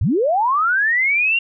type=linear sweep; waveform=sine; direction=up; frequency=65.41 to 2800 Hz; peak=-14 dBFS; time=0.01-1.39 s; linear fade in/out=5 ms; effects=none